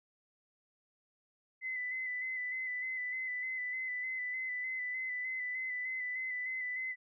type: tone with vibrato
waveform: sine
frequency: 2018 Hz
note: B6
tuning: 37 cents sharp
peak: -35 dBFS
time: 1.61-6.96 s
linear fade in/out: 50 ms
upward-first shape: square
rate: 3.3 Hz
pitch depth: 23 cents each way
effects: none